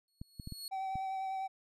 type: tone with exponential growth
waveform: sawtooth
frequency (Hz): 4345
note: C#8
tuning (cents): -35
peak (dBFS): -36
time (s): 0.08-0.68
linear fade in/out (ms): 1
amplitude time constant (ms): 130
type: clicks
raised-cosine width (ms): 5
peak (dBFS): -30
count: 5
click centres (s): 0.215 / 0.398 / 0.474 / 0.523 / 0.956
type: tone with vibrato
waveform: triangle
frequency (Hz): 767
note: G5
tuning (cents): -38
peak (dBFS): -33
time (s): 0.71-1.48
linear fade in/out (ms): 20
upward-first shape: sine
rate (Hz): 10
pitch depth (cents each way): 15
effects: resampled to 32000 Hz